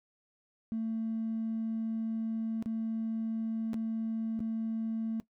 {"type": "tone with dropouts", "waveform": "triangle", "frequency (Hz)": 223.8, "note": "A3", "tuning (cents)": 30, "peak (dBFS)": -27, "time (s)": [0.72, 5.2], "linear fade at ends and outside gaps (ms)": 0, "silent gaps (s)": [[2.625, 2.659], [3.733, 3.742], [4.393, 4.404]], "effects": ["noise-tail reverb RT60 0.1 s tail -19 dB re dry", "tanh soft clip ceiling -29 dBFS"]}